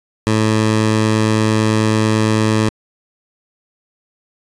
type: tone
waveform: 15% pulse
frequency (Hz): 109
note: A2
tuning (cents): -16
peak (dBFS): -6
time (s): 0.27-2.69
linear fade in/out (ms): 0
effects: resampled to 22050 Hz